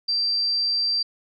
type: tone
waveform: sine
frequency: 4699 Hz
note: D8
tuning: in tune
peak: -20 dBFS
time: 0.08-1.03 s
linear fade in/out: 10 ms
effects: none